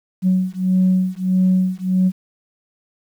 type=beating tone pair; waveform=sine; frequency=184.7 / 186.3 Hz; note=F#3 / F#3; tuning=-3 / +12 cents; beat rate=1.6 Hz; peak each=-16 dBFS; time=0.22-2.12 s; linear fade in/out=50 ms; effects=tanh soft clip ceiling -8 dBFS + 8-bit